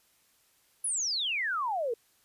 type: exponential sweep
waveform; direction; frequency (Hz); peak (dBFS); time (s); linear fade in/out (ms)
sine; down; 10790 to 440; -28; 0.84-1.94; 5
effects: white hiss -67 dBFS RMS until 2.24 s + resampled to 32000 Hz